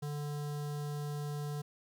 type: tone with notch filter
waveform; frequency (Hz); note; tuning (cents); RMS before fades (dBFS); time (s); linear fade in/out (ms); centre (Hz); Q
square; 146.83; D3; 0; -38; 0.02-1.62; 10; 2300; 1.2
effects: 12-bit